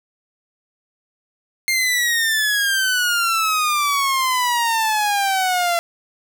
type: exponential sweep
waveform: sawtooth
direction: down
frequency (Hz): 2122 to 679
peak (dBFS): -13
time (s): 1.68-5.79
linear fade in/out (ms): 0
effects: none